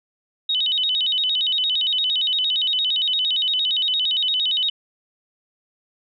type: tone with vibrato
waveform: sine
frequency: 3367 Hz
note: G#7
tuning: 23 cents sharp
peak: -18 dBFS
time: 0.49-4.7 s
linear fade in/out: 5 ms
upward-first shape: square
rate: 8.7 Hz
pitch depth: 190 cents each way
effects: none